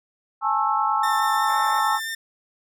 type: chord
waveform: sine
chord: A major seventh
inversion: third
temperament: equal with one note detuned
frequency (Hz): 830.6 / 880 / 1087.2 / 1318.5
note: G#5 / A5 / C#6 / E6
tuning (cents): 0 / 0 / -34 / 0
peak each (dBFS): -25 / -24 / -25 / -24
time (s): 0.41-2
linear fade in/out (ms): 50
type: tone with vibrato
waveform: sawtooth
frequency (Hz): 1798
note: A6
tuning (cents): +37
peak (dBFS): -24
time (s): 1.03-2.15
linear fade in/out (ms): 5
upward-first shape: sine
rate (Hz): 5.8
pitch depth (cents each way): 11
type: band-pass noise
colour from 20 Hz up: pink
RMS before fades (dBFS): -39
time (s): 1.48-1.81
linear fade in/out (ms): 20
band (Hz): 540 to 2200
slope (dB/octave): 96
effects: none